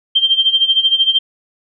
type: tone with tremolo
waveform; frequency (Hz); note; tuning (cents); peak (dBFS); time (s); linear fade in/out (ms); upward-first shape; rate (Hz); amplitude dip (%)
sine; 3155; G7; +10; -7; 0.15-1.19; 10; sine; 13; 80
effects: none